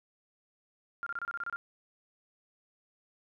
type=tone bursts; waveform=sine; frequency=1396.9 Hz; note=F6; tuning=in tune; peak=-33 dBFS; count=9; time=1.03-1.56 s; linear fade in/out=0 ms; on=34 ms; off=28 ms; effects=none